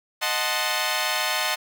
10% pulse chord, D# diminished seventh, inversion none, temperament equal, 622.3 / 740 / 880 / 1046.5 Hz, D#5 / F#5 / A5 / C6, 0 / 0 / 0 / 0 cents, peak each -20 dBFS, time 0.21-1.56 s, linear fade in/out 20 ms, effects none

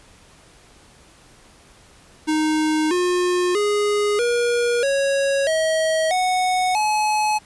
square tone with pitch steps, 310 / 358.2 / 413.8 / 478.1 / 552.4 / 638.2 / 737.3 / 851.9 Hz, D#4 / F4 / G#4 / A#4 / C#5 / D#5 / F#5 / G#5, -6 / +44 / -6 / +44 / -6 / +44 / -6 / +44 cents, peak -18 dBFS, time 2.27-7.39 s, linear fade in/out 20 ms, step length 640 ms, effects pink hiss -50 dBFS RMS until 7.45 s + resampled to 24000 Hz

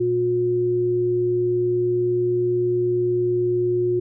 sine tone pair together, 119.84 / 359.1 Hz, A#2 / F4, +48 / +48 cents, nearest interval octave + perfect fifth, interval 1900 cents, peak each -28 / -18 dBFS, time 0-4 s, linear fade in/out 10 ms, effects none

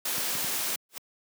white noise, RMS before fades -30 dBFS, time 0.05-0.76 s, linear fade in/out 5 ms
clicks, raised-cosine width 5 ms, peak -23 dBFS, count 3, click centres 0.182 / 0.353 / 0.445 s
white noise with exponential growth, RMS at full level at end -33 dBFS, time 0.89-0.98 s, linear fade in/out 2 ms, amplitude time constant 18 ms
effects high-pass 200 Hz 12 dB/octave

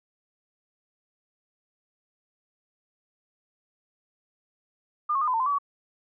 sine tone with pitch steps, 1207 / 1092 / 1218 / 1013 / 903 / 1031 / 1148 / 1129 Hz, D6 / C#6 / D#6 / B5 / A5 / C6 / D6 / C#6, +47 / -26 / -37 / +44 / +45 / -26 / -40 / +31 cents, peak -22 dBFS, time 5.09-5.586 s, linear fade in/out 10 ms, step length 62 ms, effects none

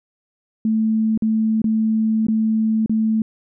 sine tone with dropouts, 220 Hz, A3, in tune, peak -15 dBFS, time 0.65-3.22 s, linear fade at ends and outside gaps 2 ms, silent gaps 1.176-1.222 / 1.618-1.642 / 2.268-2.284 / 2.861-2.895 s, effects none

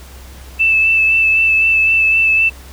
sine tone with vibrato, 2637 Hz, E7, in tune, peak -9 dBFS, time 0.59-2.5 s, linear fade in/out 20 ms, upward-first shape sine, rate 3.9 Hz, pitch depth 18 cents each way, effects added 65 Hz sine -34 dBFS peak until 2.72 s + pink hiss -40 dBFS RMS until 2.72 s

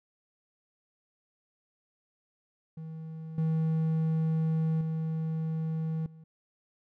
triangle tone with level steps, 160 Hz, D#3, 49 cents sharp, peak -36 / -23 / -27 / -46 dBFS, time 2.77-6.24 s, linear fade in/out 5 ms, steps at 3.38 / 4.81 / 6.06 s, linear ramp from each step 2 ms, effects none

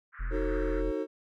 pink band-pass noise, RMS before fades -46 dBFS, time 0.12-0.83 s, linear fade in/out 50 ms, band 1300 to 1800 Hz, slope 48 dB/octave
triangle tone, 42 Hz, E1, 33 cents sharp, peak -28 dBFS, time 0.19-0.92 s, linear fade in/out 20 ms
triangle chord, D# diminished seventh, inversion none, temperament just, 311.1 / 373.4 / 448 / 537.6 Hz, D#4 / F#4 / A4 / C5, 0 / +16 / +31 / +47 cents, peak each -32 / -34 / -32 / -35 dBFS, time 0.3-1.07 s, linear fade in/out 50 ms
effects none

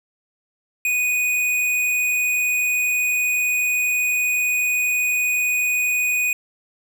sine tone with hard clipping, 2481 Hz, D#7, 6 cents flat, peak -19 dBFS, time 0.85-6.33 s, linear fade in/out 2 ms, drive 15 dB, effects none

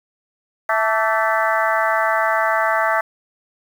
harmonic tone with a mistuned harmonic, 220 Hz, A3, in tune, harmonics 3 / 4 / 5 / 6 / 7 / 8 / 9, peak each -21 / -22 / -23 / -24 / -24 / -25 / -26 dBFS, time 0.69-3.01 s, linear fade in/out 5 ms, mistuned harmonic 5, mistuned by +72 cents, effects 7-bit

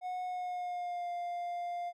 triangle tone with pitch glide, 730 to 700.7 Hz, F#5 to F5, -24 to +6 cents, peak -33 dBFS, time 0.01-1.93 s, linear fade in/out 50 ms, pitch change -70 cents, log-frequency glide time 0.24-1.1 s, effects none

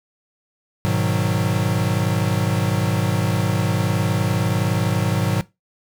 square chord, G# minor seventh, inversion none, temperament equal, 103.83 / 123.47 / 155.56 / 185 Hz, G#2 / B2 / D#3 / F#3, 0 / 0 / 0 / 0 cents, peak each -23 / -25 / -25 / -24 dBFS, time 0.85-5.41 s, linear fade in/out 0 ms, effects noise-tail reverb RT60 0.2 s tail -18 dB re dry

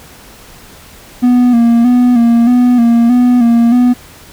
triangle tone with vibrato, 240 Hz, B3, 49 cents flat, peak -3 dBFS, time 1.22-3.94 s, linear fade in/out 20 ms, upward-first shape square, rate 1.6 Hz, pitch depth 46 cents each way, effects pink hiss -37 dBFS RMS until 4.32 s

